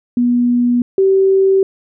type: tone pair in turn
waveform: sine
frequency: 242.9 / 385.6 Hz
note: B3 / G4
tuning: -29 / -28 cents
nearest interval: minor sixth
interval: 801 cents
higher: second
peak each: -10 / -8 dBFS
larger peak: second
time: 0.17-0.82 / 0.98-1.63 s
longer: neither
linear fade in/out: 2 ms
effects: none